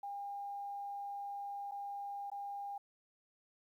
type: tone with dropouts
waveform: sine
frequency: 805 Hz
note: G5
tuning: 46 cents sharp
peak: -40 dBFS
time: 0.03-2.78 s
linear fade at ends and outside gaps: 5 ms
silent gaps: 1.712-1.718 / 2.301-2.316 s
effects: 12-bit